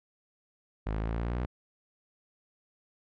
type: exponential sweep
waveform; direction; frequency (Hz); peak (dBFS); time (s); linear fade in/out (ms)
sawtooth; up; 51.91 to 62.4; -26; 0.86-1.46; 10
effects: low-pass 2000 Hz 12 dB/octave